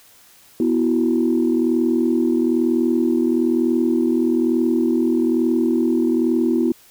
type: chord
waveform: sine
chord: B suspended fourth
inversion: none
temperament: just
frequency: 246.9 / 329.3 / 370.4 Hz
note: B3 / E4 / F#4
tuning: 0 / -2 / +2 cents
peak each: -18 / -18 / -22 dBFS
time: 0.6-6.72 s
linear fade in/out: 2 ms
effects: tanh soft clip ceiling -7 dBFS + white hiss -50 dBFS RMS until 6.9 s